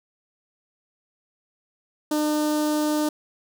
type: tone with notch filter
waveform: sawtooth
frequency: 302.1 Hz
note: D4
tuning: 49 cents sharp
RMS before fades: -23 dBFS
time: 2.11-3.09 s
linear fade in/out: 5 ms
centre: 2200 Hz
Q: 0.8
effects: none